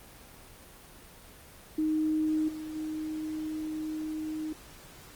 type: tone with level steps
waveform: sine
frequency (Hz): 311.1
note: D#4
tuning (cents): 0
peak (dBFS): -25 / -36 / -32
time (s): 1.78-4.53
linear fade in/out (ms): 5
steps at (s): 2.48 / 2.75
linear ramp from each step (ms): 10
effects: pink hiss -51 dBFS RMS until 5.15 s + Opus 24 kbps